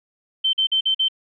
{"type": "tone bursts", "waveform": "sine", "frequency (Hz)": 3099, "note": "G7", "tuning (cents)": -21, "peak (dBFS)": -16, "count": 5, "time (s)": [0.44, 1.085], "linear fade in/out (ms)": 10, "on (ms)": 93, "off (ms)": 45, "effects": []}